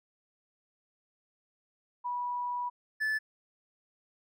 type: tone pair in turn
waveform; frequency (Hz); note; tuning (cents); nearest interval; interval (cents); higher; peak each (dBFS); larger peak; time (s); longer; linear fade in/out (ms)
sine / triangle; 977 / 1740.8; B5 / A6; -19 / -19; minor seventh; 1000; second; -31 / -26; second; 2.04-2.7 / 3-3.19; first; 20
effects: none